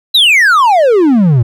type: exponential sweep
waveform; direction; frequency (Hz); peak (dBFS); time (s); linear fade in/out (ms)
triangle; down; 4064 to 110; -3; 0.14-1.43; 10
effects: none